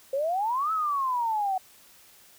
sine exponential two-way sweep, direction up then down, 524 to 1318.5 to 741 Hz, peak -24 dBFS, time 0.13-1.58 s, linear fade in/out 5 ms, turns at 0.72 s, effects white hiss -55 dBFS RMS until 2.38 s

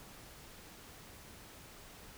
silence, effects pink hiss -54 dBFS RMS until 2.17 s

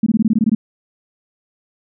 sine tone bursts, 219.3 Hz, A3, 6 cents flat, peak -10 dBFS, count 10, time 0.03-0.55 s, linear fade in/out 5 ms, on 34 ms, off 20 ms, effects none

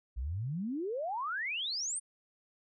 sine exponential sweep, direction up, 55 to 9360 Hz, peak -33 dBFS, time 0.16-2 s, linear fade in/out 20 ms, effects none

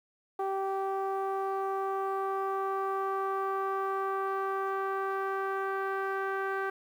sawtooth tone with low-pass filter sweep, 388.1 Hz, G4, 17 cents flat, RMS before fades -32 dBFS, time 0.39-6.7 s, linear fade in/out 5 ms, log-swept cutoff 940 to 1500 Hz, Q 3.5, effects 10-bit

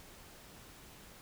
silence, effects pink hiss -55 dBFS RMS until 1.21 s

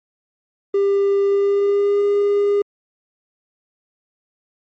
triangle tone with pitch glide, 398.1 to 406.5 Hz, G4 to G#4, +27 to -37 cents, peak -11 dBFS, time 0.74-2.62 s, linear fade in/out 5 ms, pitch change +36 cents, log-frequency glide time 1.25-2.02 s, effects tanh soft clip ceiling -7 dBFS + MP3 32 kbps

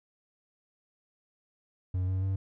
triangle tone with pitch steps, 91.9 / 93.99 / 96.14 Hz, F#2 / F#2 / G2, -11 / +28 / -33 cents, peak -25 dBFS, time 1.94-2.36 s, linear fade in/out 5 ms, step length 140 ms, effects none

